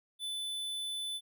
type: tone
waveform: square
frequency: 3500 Hz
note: A7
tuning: 10 cents flat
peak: -36 dBFS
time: 0.19-1.21 s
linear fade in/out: 50 ms
effects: none